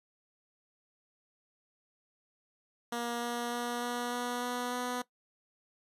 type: tone with pitch steps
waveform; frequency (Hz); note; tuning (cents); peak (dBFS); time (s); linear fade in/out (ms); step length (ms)
10% pulse; 237.2 / 238.8 / 240.5 / 242.2 / 243.9 / 245.6 / 247.3; A#3 / A#3 / B3 / B3 / B3 / B3 / B3; +30 / +42 / -46 / -34 / -21 / -9 / +3; -25; 2.92-5.02; 5; 300
effects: noise-tail reverb RT60 0.1 s tail -18 dB re dry + resampled to 32000 Hz